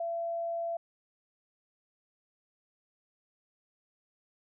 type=tone; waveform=sine; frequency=675 Hz; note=E5; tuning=41 cents sharp; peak=-31 dBFS; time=0-0.77 s; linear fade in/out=5 ms; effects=none